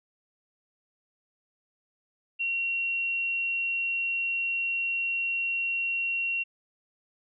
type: tone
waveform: sine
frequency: 2740 Hz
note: F7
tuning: 34 cents flat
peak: -26 dBFS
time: 2.39-6.44 s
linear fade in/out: 20 ms
effects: none